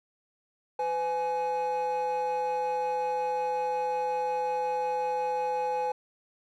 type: tone pair together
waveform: triangle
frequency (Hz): 505.1 / 840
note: B4 / G#5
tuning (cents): +39 / +19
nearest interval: major sixth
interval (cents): 880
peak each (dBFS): -28 / -26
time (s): 0.79-5.92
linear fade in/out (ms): 5
effects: tanh soft clip ceiling -20 dBFS